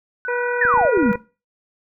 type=tone with pitch glide; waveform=sine; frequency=1496 to 1428.4 Hz; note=F#6 to F6; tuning=+19 to +39 cents; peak=-24 dBFS; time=0.25-1.13 s; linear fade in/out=0 ms; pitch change=-80 cents; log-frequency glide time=0.68-0.94 s
type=harmonic tone; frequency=485.7 Hz; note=B4; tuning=29 cents flat; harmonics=1 / 2 / 3 / 4 / 5; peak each=-22 / -28 / -32 / -34 / -36 dBFS; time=0.28-1.16 s; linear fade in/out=5 ms
type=exponential sweep; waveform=sine; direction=down; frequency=1924 to 190.6 Hz; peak=-14 dBFS; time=0.61-1.12 s; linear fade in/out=5 ms
type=clicks; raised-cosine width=3 ms; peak=-21 dBFS; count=10; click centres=0.652 / 0.74 / 0.775 / 0.813 / 0.851 / 0.974 / 1.028 / 1.061 / 1.094 / 1.155 s
effects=noise-tail reverb RT60 0.3 s tail -18 dB re dry